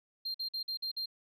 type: tone bursts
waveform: sine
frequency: 4186 Hz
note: C8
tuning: in tune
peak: -31 dBFS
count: 6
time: 0.25-1.059 s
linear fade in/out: 10 ms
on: 94 ms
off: 49 ms
effects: tanh soft clip ceiling -33 dBFS